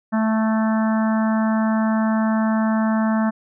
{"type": "harmonic tone", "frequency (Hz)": 220, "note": "A3", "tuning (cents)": 0, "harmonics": [1, 3, 4, 5, 6, 7, 8], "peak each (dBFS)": [-17, -27, -29, -31, -33, -34, -35], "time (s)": [0.12, 3.31], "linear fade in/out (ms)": 20, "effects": []}